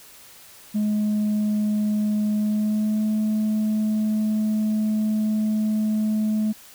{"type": "tone with pitch glide", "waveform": "sine", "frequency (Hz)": [210.8, 214.9], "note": ["G#3", "A3"], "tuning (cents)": [26, -41], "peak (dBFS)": -17, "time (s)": [0.74, 6.53], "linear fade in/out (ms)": 20, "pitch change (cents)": 33, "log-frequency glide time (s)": [2.35, 3.07], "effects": ["tanh soft clip ceiling -18 dBFS", "white hiss -47 dBFS RMS until 6.74 s"]}